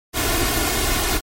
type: noise with comb filter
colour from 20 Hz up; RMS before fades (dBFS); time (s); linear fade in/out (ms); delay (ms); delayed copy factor
pink; -20; 0.13-1.21; 50; 2.8; +0.7
effects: MP3 64 kbps